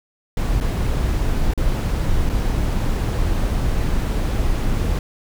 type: noise with dropouts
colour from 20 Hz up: brown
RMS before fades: -19 dBFS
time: 0.37-4.99 s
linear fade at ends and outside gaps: 2 ms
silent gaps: 0.603-0.609 / 1.537-1.576 / 2.293-2.297 s
effects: none